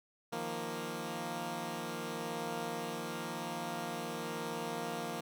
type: chord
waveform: 10% pulse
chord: Eb suspended second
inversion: none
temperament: equal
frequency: 155.56 / 174.61 / 233.1 Hz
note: Eb3 / F3 / Bb3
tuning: 0 / 0 / 0 cents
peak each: -36 / -34 / -32 dBFS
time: 0.32-5.21 s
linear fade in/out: 10 ms
effects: none